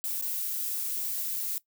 violet noise with dropouts, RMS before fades -32 dBFS, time 0.04-1.58 s, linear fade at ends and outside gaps 0 ms, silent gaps 0.213-0.224 s, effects noise-tail reverb RT60 0.1 s tail -18 dB re dry

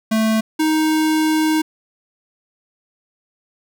square tone pair in turn, 220.3 / 312.7 Hz, A3 / D#4, +2 / +9 cents, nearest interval tritone, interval 607 cents, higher second, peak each -15 dBFS, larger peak neither, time 0.11-0.41 / 0.59-1.62 s, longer second, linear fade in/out 10 ms, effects none

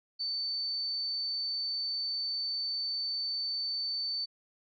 sine tone, 4535 Hz, C#8, 39 cents sharp, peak -31 dBFS, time 0.19-4.26 s, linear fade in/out 20 ms, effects none

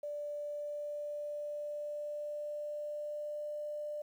sine tone with pitch glide, 587.3 to 595.2 Hz, D5 to D5, 0 to +23 cents, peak -37 dBFS, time 0.03-4.02 s, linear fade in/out 5 ms, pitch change +23 cents, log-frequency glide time 0.36-3.52 s, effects 11-bit

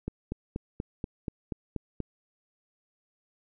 click train, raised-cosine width 3 ms, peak -19 dBFS, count 9, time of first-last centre 0.08-2.003 s, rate 4.16 Hz, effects none

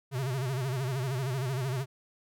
square tone with vibrato, 130.81 Hz, C3, in tune, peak -30 dBFS, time 0.11-1.86 s, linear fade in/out 50 ms, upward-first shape sine, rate 13 Hz, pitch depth 120 cents each way, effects none

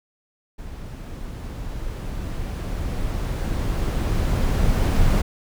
brown noise with level ramp, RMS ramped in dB -35 to -17 dBFS, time 0.58-5.22 s, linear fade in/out 10 ms, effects none

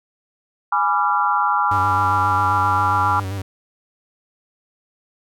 sine chord, G# diminished seventh, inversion none, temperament equal with one note detuned, 830.6 / 987.8 / 1174.7 / 1374.5 Hz, G#5 / B5 / D6 / F6, 0 / 0 / 0 / -28 cents, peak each -21 dBFS, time 0.72-3.2 s, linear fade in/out 5 ms
45% pulse tone with vibrato, 96.7 Hz, G2, 23 cents flat, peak -24 dBFS, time 1.71-3.42 s, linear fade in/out 5 ms, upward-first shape square, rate 7.5 Hz, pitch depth 46 cents each way
effects none

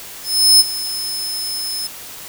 sawtooth tone with ADSR envelope, 5210 Hz, E8, 21 cents flat, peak -3 dBFS, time 0.23-1.87 s, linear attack 370 ms, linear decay 27 ms, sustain -16 dB, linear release 3 ms, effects white hiss -34 dBFS RMS until 2.28 s

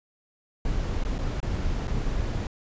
brown noise with dropouts, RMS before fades -27 dBFS, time 0.65-2.47 s, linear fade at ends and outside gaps 2 ms, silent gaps 1.038-1.049 / 1.183-1.188 / 1.403-1.428 / 1.873-1.878 s, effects resampled to 16000 Hz

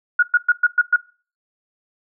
sine tone bursts, 1445 Hz, F#6, 41 cents flat, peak -10 dBFS, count 6, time 0.19-0.962 s, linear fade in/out 5 ms, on 37 ms, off 110 ms, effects noise-tail reverb RT60 0.4 s tail -23 dB re dry

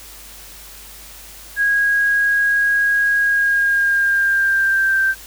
sine tone with pitch glide, 1644 to 1566.1 Hz, G#6 to G6, -18 to -2 cents, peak -13 dBFS, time 1.56-5.15 s, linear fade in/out 50 ms, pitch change -84 cents, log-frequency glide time 3.17-5.04 s, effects added 50 Hz sine -44 dBFS peak until 5.26 s + white hiss -39 dBFS RMS until 5.26 s

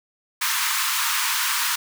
pink high-pass noise, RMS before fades -23 dBFS, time 0.41-1.76 s, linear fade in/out 10 ms, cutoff 930 Hz, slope 96 dB/octave, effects none

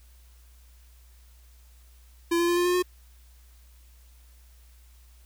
square tone with pitch steps, 339.7 / 343.8 / 348 / 352.3 / 356.6 / 360.9 Hz, F4 / F4 / F4 / F4 / F4 / F#4, -48 / -27 / -6 / +15 / +36 / -43 cents, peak -22 dBFS, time 2.31-2.826 s, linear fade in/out 10 ms, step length 86 ms, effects added 60 Hz sine -51 dBFS peak until 5.25 s + white hiss -62 dBFS RMS until 5.25 s

